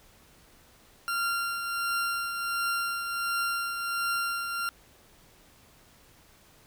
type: tone with tremolo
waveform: 40% pulse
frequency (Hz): 1384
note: F6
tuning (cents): -16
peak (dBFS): -25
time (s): 1.08-4.69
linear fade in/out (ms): 0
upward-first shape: triangle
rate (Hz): 1.4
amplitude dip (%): 50
effects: pink hiss -58 dBFS RMS until 6.66 s